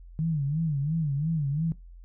sine tone with vibrato, 151 Hz, D3, 48 cents sharp, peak -24 dBFS, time 0.19-1.72 s, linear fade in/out 0 ms, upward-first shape sine, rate 2.9 Hz, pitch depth 160 cents each way, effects noise-tail reverb RT60 0.2 s tail -19 dB re dry + added 43 Hz sine -44 dBFS peak until 2.04 s

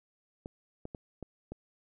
clicks, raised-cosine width 2 ms, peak -27 dBFS, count 5, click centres 0.459 / 0.854 / 0.948 / 1.227 / 1.52 s, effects none

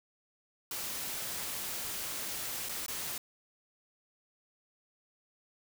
white noise with dropouts, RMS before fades -38 dBFS, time 0.71-3.18 s, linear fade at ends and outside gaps 2 ms, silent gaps 2.688-2.692 / 2.863-2.881 s, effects none

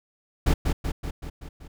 brown noise with echo, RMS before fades -18 dBFS, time 0.46-0.54 s, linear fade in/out 10 ms, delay 190 ms, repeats 6, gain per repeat -4 dB, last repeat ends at 1.68 s, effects none

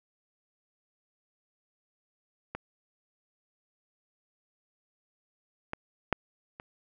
clicks, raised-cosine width 0.5 ms, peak -20 / -18 / -9 / -27 dBFS, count 4, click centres 2.55 / 5.734 / 6.127 / 6.599 s, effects none

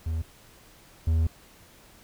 triangle tone pair in turn, 80.8 / 80.8 Hz, E2 / E2, -34 / -34 cents, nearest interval unison, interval 0 cents, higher neither, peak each -24 / -18 dBFS, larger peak second, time 0.06-0.22 / 1.07-1.27 s, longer second, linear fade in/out 5 ms, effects pink hiss -54 dBFS RMS until 2.03 s

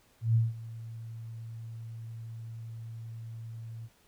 sine tone with ADSR envelope, 113.8 Hz, A#2, 41 cents flat, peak -20 dBFS, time 0.21-3.89 s, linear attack 140 ms, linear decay 180 ms, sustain -19 dB, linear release 42 ms, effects pink hiss -65 dBFS RMS until 4.07 s

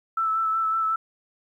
sine tone with vibrato, 1318.5 Hz, E6, in tune, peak -21 dBFS, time 0.17-0.96 s, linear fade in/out 5 ms, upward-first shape sine, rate 5.4 Hz, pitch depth 20 cents each way, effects 10-bit

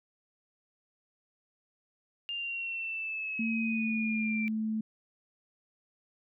sine exponential sweep, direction down, 2811 to 2344 Hz, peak -33 dBFS, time 2.29-4.48 s, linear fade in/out 0 ms
sine tone with pitch glide, 226 to 218.7 Hz, A3 to A3, +47 to -10 cents, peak -29 dBFS, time 3.39-4.81 s, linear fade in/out 5 ms, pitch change -57 cents, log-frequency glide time 3.61-4.25 s
effects none

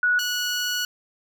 sine / 15% pulse tone pair in turn, 1466 / 1466 Hz, F#6 / F#6, -16 / -16 cents, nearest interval unison, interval 0 cents, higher neither, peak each -17 dBFS, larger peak neither, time 0.03-0.19 / 0.19-0.85 s, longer second, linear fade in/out 2 ms, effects none

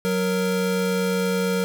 square tone pair together, 185 / 466.2 Hz, F#3 / A#4, 0 / 0 cents, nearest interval octave + major third, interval 1600 cents, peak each -24 / -24 dBFS, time 0.05-1.64 s, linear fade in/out 0 ms, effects 9-bit

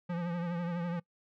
square tone with vibrato, 172.8 Hz, F3, 18 cents flat, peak -33 dBFS, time 0.09-1 s, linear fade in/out 10 ms, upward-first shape triangle, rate 12 Hz, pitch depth 61 cents each way, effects noise-tail reverb RT60 0.1 s tail -23 dB re dry + low-pass 2000 Hz 12 dB/octave

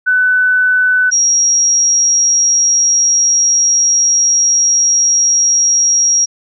sine tone pair in turn, 1500 / 5648 Hz, F#6 / F8, +23 / +19 cents, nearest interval octave + major seventh, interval 2296 cents, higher second, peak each -8 dBFS, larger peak neither, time 0.06-1.11 / 1.11-6.26 s, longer second, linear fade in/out 20 ms, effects none

